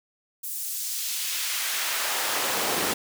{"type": "noise with high-pass filter sweep", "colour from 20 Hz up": "pink", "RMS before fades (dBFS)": -28, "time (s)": [0.43, 2.94], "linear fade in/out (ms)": 10, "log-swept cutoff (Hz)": [11000, 240], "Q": 0.74, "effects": []}